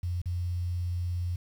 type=tone with dropouts; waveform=sine; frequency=88.3 Hz; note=F2; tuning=20 cents sharp; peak=-28 dBFS; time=0.03-1.36 s; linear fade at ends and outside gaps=5 ms; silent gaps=0.218-0.257 s; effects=9-bit